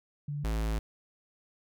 sine / square tone pair in turn, 145.4 / 54.46 Hz, D3 / A1, -17 / -17 cents, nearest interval octave + perfect fourth, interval 1700 cents, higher first, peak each -32 / -29 dBFS, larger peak second, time 0.28-0.44 / 0.44-0.79 s, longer second, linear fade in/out 5 ms, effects none

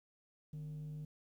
sine tone with frequency modulation, 151.3 Hz, D#3, 48 cents flat, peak -40 dBFS, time 0.53-1.05 s, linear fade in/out 5 ms, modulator 107 Hz, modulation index 0.23, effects tanh soft clip ceiling -41 dBFS + 12-bit

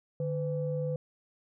sine tone pair together, 150 / 504.5 Hz, D3 / B4, +37 / +37 cents, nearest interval octave + major sixth, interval 2100 cents, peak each -31 / -32 dBFS, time 0.2-0.96 s, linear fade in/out 2 ms, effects tanh soft clip ceiling -21 dBFS

